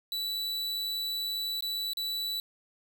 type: tone with dropouts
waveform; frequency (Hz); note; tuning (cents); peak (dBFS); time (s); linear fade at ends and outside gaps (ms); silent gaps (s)
45% pulse; 3951; B7; 0; -31; 0.12-2.4; 1; 1.607-1.624 / 1.934-1.971
effects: none